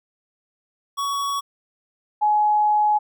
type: tone pair in turn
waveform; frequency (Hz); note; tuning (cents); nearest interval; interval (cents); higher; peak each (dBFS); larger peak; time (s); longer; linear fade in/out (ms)
square / sine; 1122 / 842.8; C#6 / G#5; +21 / +25; perfect fourth; 496; first; -23 / -15; second; 0.97-1.41 / 2.21-2.99; second; 20
effects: none